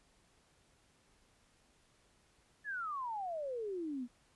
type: exponential sweep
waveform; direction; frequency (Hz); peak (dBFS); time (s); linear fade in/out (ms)
sine; down; 1760 to 233.1; -37; 2.64-4.08; 50
effects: pink hiss -70 dBFS RMS until 4.35 s + resampled to 24000 Hz